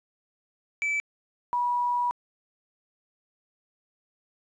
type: tone pair in turn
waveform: triangle / sine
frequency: 2311 / 971.7 Hz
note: D7 / B5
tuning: -28 / -28 cents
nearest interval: octave + minor third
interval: 1500 cents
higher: first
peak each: -23 dBFS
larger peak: neither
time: 0.82-1 / 1.53-2.11 s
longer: second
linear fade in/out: 0 ms
effects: resampled to 22050 Hz + 10-bit